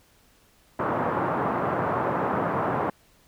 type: band-pass noise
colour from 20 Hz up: white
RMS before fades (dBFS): -26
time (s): 0.79-2.9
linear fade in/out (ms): 5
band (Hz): 100 to 1200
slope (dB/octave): 24
effects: pink hiss -60 dBFS RMS until 3.27 s